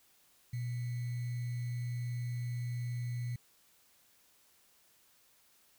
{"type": "tone with sample-and-hold", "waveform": "sine", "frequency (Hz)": 121.3, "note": "B2", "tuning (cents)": -31, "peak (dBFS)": -34, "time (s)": [0.53, 3.36], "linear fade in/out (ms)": 5, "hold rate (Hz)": 2100, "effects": ["white hiss -67 dBFS RMS until 5.78 s"]}